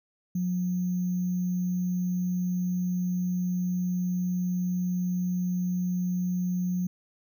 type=tone with sample-and-hold; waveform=sine; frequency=180.2 Hz; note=F#3; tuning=45 cents flat; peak=-25 dBFS; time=0.35-6.87 s; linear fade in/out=5 ms; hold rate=6300 Hz; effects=none